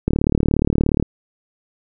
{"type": "click train", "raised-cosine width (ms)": 3, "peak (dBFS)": -3, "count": 36, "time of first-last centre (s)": [0.08, 1.026], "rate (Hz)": 37, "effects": []}